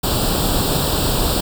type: noise with comb filter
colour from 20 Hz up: pink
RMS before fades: -18 dBFS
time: 0.03-1.41 s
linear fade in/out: 10 ms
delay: 0.24 ms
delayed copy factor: +0.8
effects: none